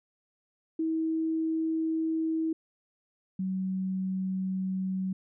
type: tone pair in turn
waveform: sine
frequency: 321.6 / 188.44 Hz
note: E4 / F#3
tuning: -43 / +32 cents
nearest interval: major sixth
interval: 925 cents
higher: first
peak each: -26 / -28 dBFS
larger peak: first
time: 0.79-2.53 / 3.39-5.13 s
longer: neither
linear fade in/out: 5 ms
effects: none